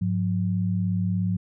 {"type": "tone pair together", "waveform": "sine", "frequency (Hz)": [103.07, 180], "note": ["G#2", "F#3"], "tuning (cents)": [-13, -47], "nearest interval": "minor seventh", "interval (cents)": 966, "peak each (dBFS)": [-25, -24], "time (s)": [0.01, 1.37], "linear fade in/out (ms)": 10, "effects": []}